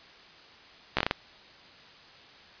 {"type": "slowing click train", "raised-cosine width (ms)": 0.3, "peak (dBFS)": -8, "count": 6, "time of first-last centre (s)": [0.97, 1.111], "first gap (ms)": 15, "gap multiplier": 1.32, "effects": ["white hiss -52 dBFS RMS until 2.6 s", "resampled to 11025 Hz"]}